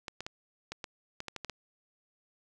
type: clicks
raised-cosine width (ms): 0.2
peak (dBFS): -21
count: 10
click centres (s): 0.082 / 0.206 / 0.265 / 0.72 / 0.842 / 1.204 / 1.283 / 1.363 / 1.447 / 1.497
effects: none